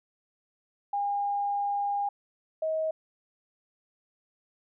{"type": "tone pair in turn", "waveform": "sine", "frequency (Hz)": [810, 634], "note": ["G#5", "D#5"], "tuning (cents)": [-43, 32], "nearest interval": "major third", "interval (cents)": 425, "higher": "first", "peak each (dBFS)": -26, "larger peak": "neither", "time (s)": [[0.93, 2.09], [2.62, 2.91]], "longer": "first", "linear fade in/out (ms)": 5, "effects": []}